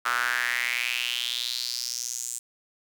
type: tone with high-pass filter sweep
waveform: sawtooth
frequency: 121.6 Hz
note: B2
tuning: 26 cents flat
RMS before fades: -29 dBFS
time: 0.05-2.39 s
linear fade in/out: 10 ms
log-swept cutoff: 1300 to 7800 Hz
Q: 4.9
effects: none